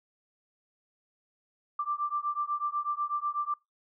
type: beating tone pair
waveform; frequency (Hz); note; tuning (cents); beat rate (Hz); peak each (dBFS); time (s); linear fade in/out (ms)
sine; 1174.7 / 1182.8; D6 / D6; 0 / +12; 8.1; -32 / -32; 1.79-3.54; 5
effects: noise-tail reverb RT60 0.2 s tail -24 dB re dry

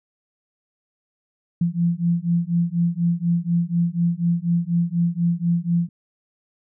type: beating tone pair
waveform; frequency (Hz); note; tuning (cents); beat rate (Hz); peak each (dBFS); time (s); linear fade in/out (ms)
sine; 169.2 / 173.3; E3 / F3; +45 / -13; 4.1; -21; 1.61-5.89; 5
effects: none

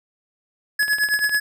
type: tone with tremolo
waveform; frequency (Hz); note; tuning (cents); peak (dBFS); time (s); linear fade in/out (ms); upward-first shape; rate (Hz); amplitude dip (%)
square; 1695; G#6; +35; -16; 0.79-1.4; 5; sine; 9.3; 70
type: click train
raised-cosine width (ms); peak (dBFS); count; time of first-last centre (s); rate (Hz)
0.3; -19; 11; 0.83-1.345; 19.4
effects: none

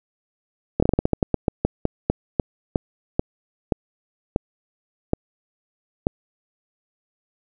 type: slowing click train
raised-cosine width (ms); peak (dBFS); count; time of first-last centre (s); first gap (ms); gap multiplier
2; -4; 21; 0.8-6.069; 25; 1.21
effects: none

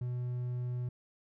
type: tone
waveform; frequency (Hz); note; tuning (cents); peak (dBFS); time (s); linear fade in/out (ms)
triangle; 123.47; B2; 0; -31; 0.01-0.89; 5
effects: none

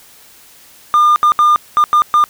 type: tone bursts at uneven times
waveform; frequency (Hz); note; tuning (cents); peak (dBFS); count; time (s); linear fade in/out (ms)
triangle; 1206; D6; +46; -4; 6; 0.94-1.16 / 1.23-1.32 / 1.39-1.56 / 1.77-1.84 / 1.93-2.02 / 2.14-2.24; 0
effects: tanh soft clip ceiling -1 dBFS + white hiss -43 dBFS RMS until 2.29 s

